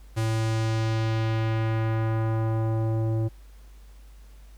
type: tone with low-pass filter sweep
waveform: square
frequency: 111.6 Hz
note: A2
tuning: 25 cents sharp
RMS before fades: -25 dBFS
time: 0.16-3.29 s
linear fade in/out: 20 ms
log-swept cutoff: 11000 to 470 Hz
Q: 0.97
effects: added 50 Hz sine -45 dBFS peak until 4.57 s + pink hiss -60 dBFS RMS until 4.57 s